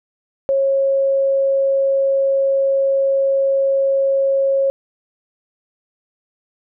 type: tone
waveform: sine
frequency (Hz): 545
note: C#5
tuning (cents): -29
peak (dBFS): -13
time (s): 0.49-4.7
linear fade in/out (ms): 0
effects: none